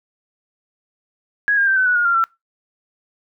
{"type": "tone with pitch steps", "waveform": "sine", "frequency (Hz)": [1661.2, 1612, 1564.3, 1518.1, 1473.1, 1429.5, 1387.2, 1346.2], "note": ["G#6", "G6", "G6", "F#6", "F#6", "F6", "F6", "E6"], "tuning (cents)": [0, 48, -4, 44, -8, 40, -12, 36], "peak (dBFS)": -13, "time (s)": [1.48, 2.24], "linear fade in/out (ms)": 0, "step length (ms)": 95, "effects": ["noise-tail reverb RT60 0.2 s tail -23 dB re dry"]}